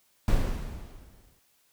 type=noise with exponential decay; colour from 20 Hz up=brown; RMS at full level=-22 dBFS; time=0.28-1.39 s; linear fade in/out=1 ms; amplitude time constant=240 ms; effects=white hiss -67 dBFS RMS until 1.72 s